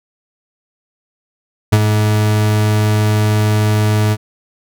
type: tone with ADSR envelope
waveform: 40% pulse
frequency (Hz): 106.4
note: G#2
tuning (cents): +42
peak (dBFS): -4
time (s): 1.72-4.17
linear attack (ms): 12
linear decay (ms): 48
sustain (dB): -6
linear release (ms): 47
effects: none